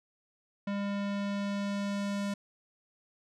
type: tone with low-pass filter sweep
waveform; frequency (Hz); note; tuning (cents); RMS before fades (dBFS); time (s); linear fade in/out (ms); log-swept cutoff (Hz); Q
square; 201.1; G3; +44; -33; 0.67-2.34; 5; 2900 to 8600; 0.81
effects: none